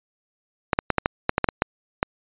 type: clicks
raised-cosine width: 0.5 ms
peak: -3 dBFS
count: 11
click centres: 0.732 / 0.789 / 0.903 / 0.983 / 1.059 / 1.294 / 1.381 / 1.443 / 1.488 / 1.621 / 2.029 s
effects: resampled to 8000 Hz